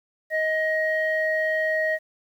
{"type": "tone pair together", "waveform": "sine", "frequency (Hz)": [629, 1885], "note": ["D#5", "A#6"], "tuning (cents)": [19, 19], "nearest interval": "octave + perfect fifth", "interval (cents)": 1900, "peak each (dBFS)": -23, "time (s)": [0.3, 1.99], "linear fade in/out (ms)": 50, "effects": ["tanh soft clip ceiling -14 dBFS", "9-bit"]}